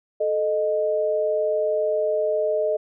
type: tone pair together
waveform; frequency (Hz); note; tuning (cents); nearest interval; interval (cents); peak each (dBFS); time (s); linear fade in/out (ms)
sine; 436.3 / 617; A4 / D#5; -15 / -15; tritone; 600; -24 / -21; 0.2-2.77; 10
effects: none